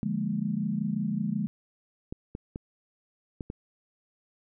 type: chord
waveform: sine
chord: Bb dominant seventh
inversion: first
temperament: equal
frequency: 146.83 / 174.61 / 207.7 / 233.1 Hz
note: D3 / F3 / Ab3 / Bb3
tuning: 0 / 0 / 0 / 0 cents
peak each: -35 / -33 / -29 / -35 dBFS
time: 0.03-1.47 s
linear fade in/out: 0 ms
type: clicks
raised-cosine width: 3 ms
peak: -22 dBFS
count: 5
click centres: 2.125 / 2.351 / 2.559 / 3.408 / 3.501 s
effects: none